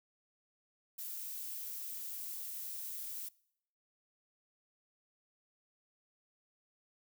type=noise; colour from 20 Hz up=violet; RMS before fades=-43 dBFS; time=0.98-3.29 s; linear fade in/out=10 ms; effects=noise-tail reverb RT60 0.7 s tail -23 dB re dry